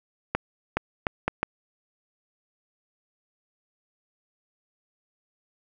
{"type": "accelerating click train", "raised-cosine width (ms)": 0.5, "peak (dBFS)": -8, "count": 5, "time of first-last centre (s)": [0.35, 1.43], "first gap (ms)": 420, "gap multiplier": 0.71, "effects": []}